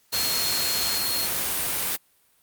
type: tone in noise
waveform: sine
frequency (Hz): 4267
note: C8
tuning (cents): +33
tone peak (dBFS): -27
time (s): 0.12-1.27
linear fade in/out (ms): 20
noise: white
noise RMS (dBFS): -26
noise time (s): 0.12-1.97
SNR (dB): -4
effects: white hiss -63 dBFS RMS until 2.42 s + Opus 48 kbps